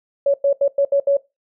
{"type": "tone bursts at uneven times", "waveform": "sine", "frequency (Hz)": 560, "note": "C#5", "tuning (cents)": 18, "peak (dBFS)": -12, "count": 6, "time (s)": [[0.26, 0.34], [0.44, 0.53], [0.61, 0.68], [0.78, 0.85], [0.92, 1], [1.07, 1.17]], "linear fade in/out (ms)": 5, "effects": ["noise-tail reverb RT60 0.2 s tail -18 dB re dry"]}